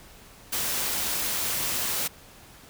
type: noise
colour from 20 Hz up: white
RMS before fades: -28 dBFS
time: 0.52-2.08 s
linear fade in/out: 10 ms
effects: pink hiss -50 dBFS RMS until 2.69 s